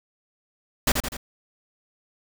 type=noise with echo; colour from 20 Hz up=pink; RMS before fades=-19 dBFS; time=0.87-0.92 s; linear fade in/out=5 ms; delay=83 ms; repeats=3; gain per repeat=-5 dB; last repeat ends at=1.169 s; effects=none